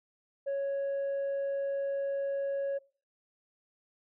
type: tone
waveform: sine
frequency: 554.4 Hz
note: C#5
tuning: in tune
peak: -27 dBFS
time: 0.46-2.79 s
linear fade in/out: 20 ms
effects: noise-tail reverb RT60 0.4 s tail -23 dB re dry + tanh soft clip ceiling -29 dBFS